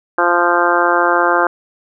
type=harmonic tone; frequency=174.1 Hz; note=F3; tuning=5 cents flat; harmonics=2 / 3 / 4 / 5 / 6 / 7 / 8 / 9; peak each=-19 / -19 / -19 / -19 / -19 / -19 / -19 / -19 dBFS; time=0.18-1.47 s; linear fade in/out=2 ms; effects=none